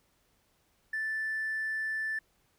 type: tone with hard clipping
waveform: sine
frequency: 1760 Hz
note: A6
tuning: in tune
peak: -31 dBFS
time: 0.93-2.19 s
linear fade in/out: 5 ms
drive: 1 dB
effects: pink hiss -71 dBFS RMS until 2.58 s